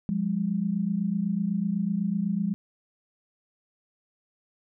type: tone pair together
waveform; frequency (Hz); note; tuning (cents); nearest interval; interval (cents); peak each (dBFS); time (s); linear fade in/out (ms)
sine; 177 / 205; F3 / G#3; +23 / -22; minor third; 255; -28 / -26; 0.09-2.54; 0
effects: none